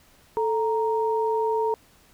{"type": "tone pair together", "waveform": "sine", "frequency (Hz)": [440, 932.3], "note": ["A4", "A#5"], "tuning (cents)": [0, 0], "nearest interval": "octave + minor second", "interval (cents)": 1300, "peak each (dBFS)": [-23, -25], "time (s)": [0.37, 1.74], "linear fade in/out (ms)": 0, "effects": ["pink hiss -57 dBFS RMS until 2.13 s"]}